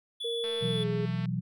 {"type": "tone", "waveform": "triangle", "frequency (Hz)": 3434, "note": "A7", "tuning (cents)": -43, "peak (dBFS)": -32, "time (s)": [0.2, 0.84], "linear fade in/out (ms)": 10}
{"type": "tone with pitch glide", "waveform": "sine", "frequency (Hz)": [466.2, 417.7], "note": ["A#4", "G#4"], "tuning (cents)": [0, 10], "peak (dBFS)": -31, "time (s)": [0.24, 1.06], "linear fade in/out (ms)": 10, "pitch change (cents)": -190, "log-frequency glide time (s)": [0.68, 0.86]}
{"type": "click train", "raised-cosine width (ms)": 0.3, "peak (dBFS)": -29, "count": 183, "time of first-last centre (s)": [0.44, 1.256], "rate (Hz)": 223}
{"type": "chord", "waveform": "sine", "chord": "B suspended fourth", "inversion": "none", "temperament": "just", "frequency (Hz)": [123.47, 164.63, 185.21], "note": ["B2", "E3", "F#3"], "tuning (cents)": [0, -2, 2], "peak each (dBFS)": [-32, -33, -33], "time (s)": [0.61, 1.41], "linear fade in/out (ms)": 20}
{"effects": []}